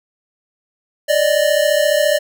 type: tone pair together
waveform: square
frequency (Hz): 580 / 614.5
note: D5 / D#5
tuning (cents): -22 / -22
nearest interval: minor second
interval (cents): 100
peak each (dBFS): -16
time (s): 1.08-2.19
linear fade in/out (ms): 20
effects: none